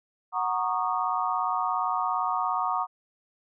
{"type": "chord", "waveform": "sine", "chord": "D# minor seventh", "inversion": "first", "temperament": "equal with one note detuned", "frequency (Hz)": [740, 932.3, 1108.7, 1226], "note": ["F#5", "A#5", "C#6", "D#6"], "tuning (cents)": [0, 0, 0, -26], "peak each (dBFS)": -30, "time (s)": [0.32, 2.87], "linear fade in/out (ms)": 50, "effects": []}